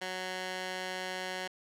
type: tone with band-pass filter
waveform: 15% pulse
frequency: 185 Hz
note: F#3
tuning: in tune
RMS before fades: -38 dBFS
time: 0.01-1.48 s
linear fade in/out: 10 ms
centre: 2500 Hz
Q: 0.59
effects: none